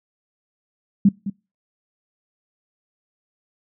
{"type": "tone with echo", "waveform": "sine", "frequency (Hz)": 199.3, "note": "G3", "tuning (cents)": 29, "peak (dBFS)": -9, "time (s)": [1.05, 1.09], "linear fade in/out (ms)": 5, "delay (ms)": 210, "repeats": 1, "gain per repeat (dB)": -13, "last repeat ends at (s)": 1.3, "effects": ["noise-tail reverb RT60 0.3 s tail -25 dB re dry"]}